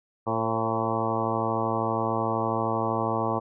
harmonic tone with a mistuned harmonic, 112.8 Hz, A2, 44 cents sharp, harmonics 1 / 2 / 3 / 4 / 5 / 6 / 7 / 8 / 9 / 10, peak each -33 / -33 / -33 / -33 / -33 / -33 / -33 / -33 / -33 / -33 dBFS, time 0.26-3.4 s, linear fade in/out 20 ms, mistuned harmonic 5, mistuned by -34 cents, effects none

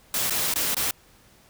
white noise with dropouts, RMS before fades -25 dBFS, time 0.14-0.91 s, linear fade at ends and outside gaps 2 ms, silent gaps 0.298-0.306 / 0.539-0.558 / 0.746-0.767 s, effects pink hiss -56 dBFS RMS until 1.49 s

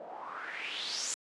white noise with low-pass filter sweep, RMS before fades -39 dBFS, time 0-1.14 s, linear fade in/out 0 ms, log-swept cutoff 580 to 7600 Hz, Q 4.7, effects high-pass 300 Hz 12 dB/octave + resampled to 24000 Hz

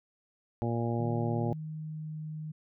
harmonic tone, 117.3 Hz, A#2, 11 cents sharp, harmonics 1 / 2 / 3 / 4 / 5 / 6 / 7, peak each -31 / -34 / -36 / -40 / -40 / -43 / -40 dBFS, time 0.62-1.53 s, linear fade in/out 0 ms
sine tone with pitch glide, 155.9 to 154.91 Hz, D#3 to D#3, +4 to -7 cents, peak -36 dBFS, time 0.99-2.52 s, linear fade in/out 10 ms, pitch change -11 cents, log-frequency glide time 1.66-2.19 s
effects none

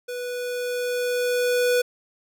square tone with level ramp, 491.9 Hz, B4, 7 cents flat, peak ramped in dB -30 to -18 dBFS, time 0.08-1.82 s, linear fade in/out 10 ms, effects none

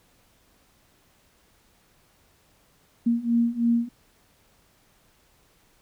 sine beating tone pair, 232.6 / 235.7 Hz, A#3 / A#3, -4 / +19 cents, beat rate 3.1 Hz, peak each -24 / -22 dBFS, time 3.06-3.89 s, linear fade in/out 10 ms, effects pink hiss -62 dBFS RMS until 5.81 s

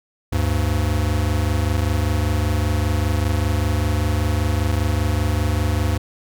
square tone pair together, 74.99 / 100.1 Hz, D2 / G2, +37 / +37 cents, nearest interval perfect fourth, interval 500 cents, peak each -21 dBFS, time 0.32-5.98 s, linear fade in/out 10 ms, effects none

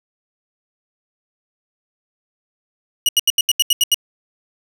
sawtooth tone bursts, 2902 Hz, F#7, 34 cents flat, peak -8 dBFS, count 9, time 3.06-3.944 s, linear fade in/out 2 ms, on 28 ms, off 79 ms, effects none

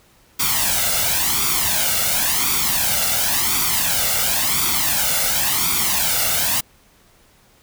white noise with flanger, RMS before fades -19 dBFS, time 0.39-6.61 s, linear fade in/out 10 ms, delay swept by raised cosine 0.86 to 1.44 ms, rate 0.94 Hz, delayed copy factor +0.7, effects pink hiss -54 dBFS RMS until 7.62 s

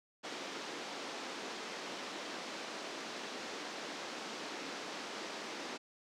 pink band-pass noise, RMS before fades -44 dBFS, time 0.23-5.78 s, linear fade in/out 20 ms, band 250 to 6100 Hz, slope 24 dB/octave, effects none

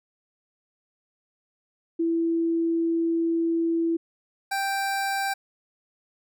sine / 25% pulse tone pair in turn, 332.1 / 784.9 Hz, E4 / G5, +13 / +2 cents, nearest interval octave + minor third, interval 1489 cents, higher second, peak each -21 dBFS, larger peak neither, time 1.99-3.97 / 4.51-5.34 s, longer first, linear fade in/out 10 ms, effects none

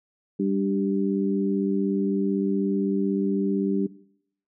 sine tone cluster, 197.3 / 293.3 / 390.8 Hz, G3 / D4 / G4, +11 / -2 / -5 cents, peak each -24 / -26 / -28 dBFS, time 0.39-3.87 s, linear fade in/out 10 ms, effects noise-tail reverb RT60 0.7 s tail -19 dB re dry

